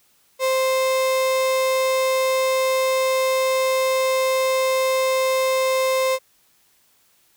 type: tone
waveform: 35% pulse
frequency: 523.3 Hz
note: C5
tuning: in tune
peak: -16 dBFS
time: 0.39-6.19 s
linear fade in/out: 50 ms
effects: white hiss -60 dBFS RMS until 7.36 s